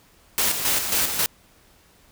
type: noise with tremolo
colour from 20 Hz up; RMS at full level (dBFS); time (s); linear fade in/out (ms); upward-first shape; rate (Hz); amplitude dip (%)
white; -21; 0.38-1.26; 0; square; 3.7; 50
effects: pink hiss -56 dBFS RMS until 2.11 s